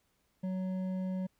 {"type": "tone with hard clipping", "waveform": "sine", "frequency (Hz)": 186.4, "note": "F#3", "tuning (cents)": 13, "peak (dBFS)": -34, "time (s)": [0.43, 1.27], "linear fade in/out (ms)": 10, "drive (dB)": 7, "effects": ["pink hiss -75 dBFS RMS until 1.39 s"]}